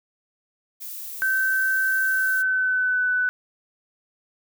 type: noise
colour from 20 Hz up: violet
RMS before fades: -35 dBFS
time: 0.8-2.43 s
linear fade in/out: 20 ms
type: tone with pitch glide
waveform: sine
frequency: 1544 to 1495.7 Hz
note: G6 to F#6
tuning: -27 to +18 cents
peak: -19 dBFS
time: 1.22-3.29 s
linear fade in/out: 0 ms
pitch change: -55 cents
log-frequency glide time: 2.01-3.09 s
effects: none